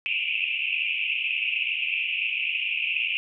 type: band-pass noise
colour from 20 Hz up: white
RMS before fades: -27 dBFS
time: 0.06-3.17 s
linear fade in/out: 0 ms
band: 2400 to 2800 Hz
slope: 96 dB/octave
effects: none